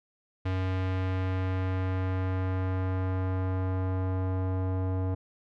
square tone with low-pass filter sweep, 93.4 Hz, F#2, 17 cents sharp, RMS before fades -29 dBFS, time 0.45-5.15 s, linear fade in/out 10 ms, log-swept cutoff 2900 to 810 Hz, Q 0.94, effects none

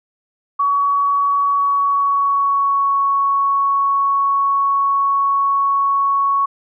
sine tone with pitch glide, 1128 to 1110.5 Hz, C#6 to C#6, +30 to +3 cents, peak -13 dBFS, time 0.59-6.46 s, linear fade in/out 10 ms, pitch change -27 cents, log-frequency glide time 1.45-2.99 s, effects none

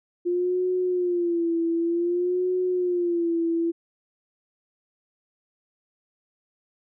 sine tone with vibrato, 349.2 Hz, F4, in tune, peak -21 dBFS, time 0.25-3.72 s, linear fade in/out 20 ms, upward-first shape sine, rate 0.54 Hz, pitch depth 82 cents each way, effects none

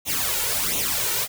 white noise with flanger, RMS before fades -24 dBFS, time 0.05-1.28 s, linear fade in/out 50 ms, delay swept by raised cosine 0.3 to 2.2 ms, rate 1.4 Hz, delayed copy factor +0.75, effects none

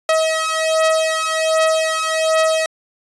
sawtooth beating tone pair, 638 / 639.3 Hz, D#5 / D#5, +43 / +47 cents, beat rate 1.3 Hz, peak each -14 dBFS, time 0.09-2.66 s, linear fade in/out 2 ms, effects resampled to 24000 Hz

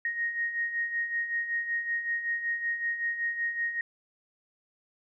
sine beating tone pair, 1864.7 / 1870 Hz, A#6 / A#6, 0 / +5 cents, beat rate 5.3 Hz, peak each -36 / -29 dBFS, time 0.05-3.81 s, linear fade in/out 2 ms, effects none

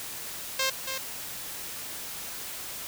5% pulse tone with echo, 530 Hz, C5, 22 cents sharp, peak -13 dBFS, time 0.59-0.7 s, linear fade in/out 5 ms, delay 280 ms, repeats 1, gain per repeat -7 dB, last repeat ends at 0.98 s, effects white hiss -38 dBFS RMS until 2.87 s

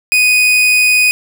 40% pulse tone, 2489 Hz, D#7, in tune, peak -7 dBFS, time 0.12-1.11 s, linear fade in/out 0 ms, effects none

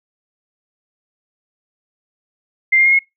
sine tone with pitch steps, 2093 / 2117 / 2142 / 2167 Hz, C7 / C7 / C7 / C#7, 0 / +20 / +40 / -40 cents, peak -9 dBFS, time 2.72-2.992 s, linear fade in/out 10 ms, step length 68 ms, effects noise-tail reverb RT60 0.2 s tail -23 dB re dry

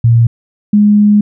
sine tone pair in turn, 116.54 / 207.7 Hz, A#2 / G#3, 0 / 0 cents, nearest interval minor seventh, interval 1000 cents, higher second, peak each -4 dBFS, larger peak neither, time 0.04-0.27 / 0.73-1.21 s, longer second, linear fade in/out 5 ms, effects none

